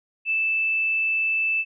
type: tone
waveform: sine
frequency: 2637 Hz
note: E7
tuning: in tune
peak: -20 dBFS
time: 0.25-1.65 s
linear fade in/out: 50 ms
effects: none